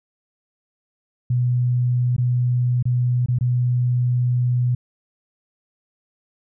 sine tone with dropouts, 123.47 Hz, B2, in tune, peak -16 dBFS, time 1.3-4.75 s, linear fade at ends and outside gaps 5 ms, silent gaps 2.165-2.181 / 2.827-2.854 / 3.261-3.284 / 3.387-3.409 s, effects none

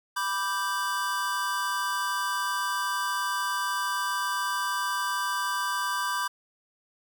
square chord, G major, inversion first, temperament equal, 987.8 / 1174.7 / 1568 Hz, B5 / D6 / G6, 0 / 0 / 0 cents, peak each -32 dBFS, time 0.16-6.28 s, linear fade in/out 10 ms, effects none

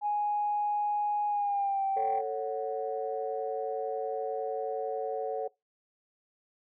sine tone with pitch glide, 830.6 to 779.5 Hz, G#5 to G5, 0 to -10 cents, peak -26 dBFS, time 0.01-2.23 s, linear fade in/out 50 ms, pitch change -110 cents, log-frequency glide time 1.28-1.85 s
sine chord, F# minor, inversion first, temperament just, 444 / 555 / 740 Hz, A4 / C#5 / F#5, +16 / +2 / 0 cents, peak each -33 / -35 / -35 dBFS, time 1.96-5.48 s, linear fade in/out 10 ms
effects noise-tail reverb RT60 0.2 s tail -22 dB re dry + tanh soft clip ceiling -20 dBFS

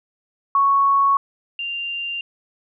sine tone pair in turn, 1108.7 / 2786 Hz, C#6 / F7, 0 / -5 cents, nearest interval octave + major third, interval 1595 cents, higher second, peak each -13 / -24 dBFS, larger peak first, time 0.55-1.17 / 1.59-2.21 s, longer neither, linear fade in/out 2 ms, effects none

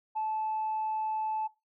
sine tone, 870 Hz, A5, 20 cents flat, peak -28 dBFS, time 0.15-1.48 s, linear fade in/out 20 ms, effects noise-tail reverb RT60 0.2 s tail -17 dB re dry + tanh soft clip ceiling -25 dBFS

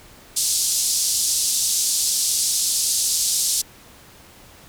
white band-pass noise, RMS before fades -21 dBFS, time 0.36-3.62 s, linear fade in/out 10 ms, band 4300 to 9900 Hz, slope 24 dB/octave, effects pink hiss -47 dBFS RMS until 4.68 s

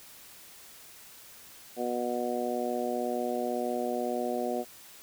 harmonic tone, 122 Hz, B2, 21 cents flat, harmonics 2 / 3 / 4 / 5 / 6, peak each -35 / -35 / -35 / -35 / -35 dBFS, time 1.76-4.65 s, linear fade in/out 50 ms, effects white hiss -51 dBFS RMS until 5.02 s

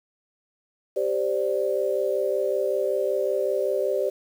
sine chord, G suspended fourth, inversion none, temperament just, 392 / 522.7 / 588 Hz, G4 / C5 / D5, 0 / -2 / +2 cents, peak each -26 dBFS, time 0.96-4.1 s, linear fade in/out 10 ms, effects 8-bit

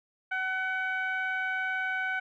15% pulse tone with low-pass filter, 753 Hz, F#5, 30 cents sharp, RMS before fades -31 dBFS, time 0.31-2.2 s, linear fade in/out 10 ms, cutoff 1800 Hz, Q 6.5, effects none

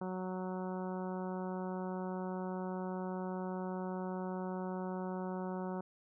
harmonic tone, 185 Hz, F#3, in tune, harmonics 1 / 2 / 3 / 4 / 5 / 6 / 7 / 8, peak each -39 / -43 / -46 / -48 / -47 / -54 / -54 / -57 dBFS, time 0.01-5.81 s, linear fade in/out 5 ms, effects none

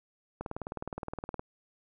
click train, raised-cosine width 1 ms, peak -22 dBFS, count 20, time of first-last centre 0.41-1.394 s, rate 19.3 Hz, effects none

